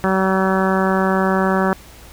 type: harmonic tone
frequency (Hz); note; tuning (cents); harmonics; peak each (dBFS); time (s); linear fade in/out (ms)
190.1; F#3; +47; 1 / 2 / 3 / 4 / 5 / 6 / 7 / 8 / 9; -18 / -21 / -23 / -24 / -25 / -26 / -26 / -27 / -28; 0.04-1.73; 0
effects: added 60 Hz sine -43 dBFS peak until 2.12 s + pink hiss -43 dBFS RMS until 2.12 s